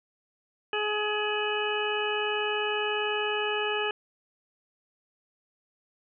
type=harmonic tone; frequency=421.4 Hz; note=G#4; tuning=25 cents sharp; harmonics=1 / 2 / 3 / 4 / 6 / 7; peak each=-30 / -34 / -36 / -34 / -34 / -34 dBFS; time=0.73-3.91 s; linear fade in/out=2 ms; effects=none